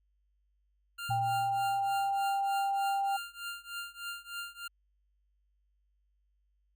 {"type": "tone with tremolo", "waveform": "25% pulse", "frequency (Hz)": 1396.9, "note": "F6", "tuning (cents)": 0, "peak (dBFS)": -32, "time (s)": [0.98, 4.68], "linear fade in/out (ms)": 10, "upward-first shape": "triangle", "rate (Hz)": 3.3, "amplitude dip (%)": 95}
{"type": "tone with exponential decay", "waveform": "sine", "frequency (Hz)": 116.54, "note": "A#2", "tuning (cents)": 0, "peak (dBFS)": -32, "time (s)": [1.09, 2.34], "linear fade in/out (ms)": 5, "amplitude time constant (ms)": 270}
{"type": "tone", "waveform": "sine", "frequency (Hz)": 790, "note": "G5", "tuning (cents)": 13, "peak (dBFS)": -28, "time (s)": [1.1, 3.17], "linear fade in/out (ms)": 10}
{"effects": ["added 50 Hz sine -70 dBFS peak until 6.75 s"]}